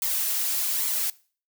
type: noise with flanger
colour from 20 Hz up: blue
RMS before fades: -26 dBFS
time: 0.02-1.1 s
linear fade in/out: 2 ms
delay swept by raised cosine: 0.91 to 4.21 ms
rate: 1.2 Hz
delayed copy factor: +0.5
effects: noise-tail reverb RT60 0.4 s tail -21 dB re dry